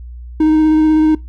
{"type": "tone with vibrato", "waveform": "triangle", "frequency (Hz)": 311.1, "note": "D#4", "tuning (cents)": 0, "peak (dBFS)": -6, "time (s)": [0.4, 1.15], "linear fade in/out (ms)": 5, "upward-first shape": "square", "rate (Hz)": 16, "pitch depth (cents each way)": 11, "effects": ["noise-tail reverb RT60 0.2 s tail -21 dB re dry", "added 60 Hz sine -28 dBFS peak until 1.28 s"]}